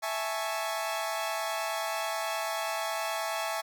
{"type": "chord", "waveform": "sawtooth", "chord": "A major seventh", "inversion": "second", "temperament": "equal", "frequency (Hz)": [659.3, 830.6, 880, 1108.7], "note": ["E5", "G#5", "A5", "C#6"], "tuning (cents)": [0, 0, 0, 0], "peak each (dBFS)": [-30, -33, -34, -34], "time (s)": [0.02, 3.62], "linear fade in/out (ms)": 20, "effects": []}